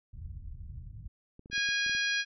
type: low-pass noise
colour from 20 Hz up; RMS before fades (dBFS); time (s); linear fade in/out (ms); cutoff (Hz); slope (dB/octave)
white; -43; 0.13-1.08; 10; 100; 24
type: clicks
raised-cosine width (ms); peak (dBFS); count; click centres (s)
3; -37; 9; 1.394 / 1.459 / 1.5 / 1.53 / 1.579 / 1.689 / 1.864 / 1.896 / 1.95
type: harmonic tone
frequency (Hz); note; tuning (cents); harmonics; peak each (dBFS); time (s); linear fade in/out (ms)
821; G#5; -20; 2 / 3 / 4 / 5 / 6 / 7; -30 / -34 / -36 / -38 / -40 / -41; 1.51-2.25; 50
effects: none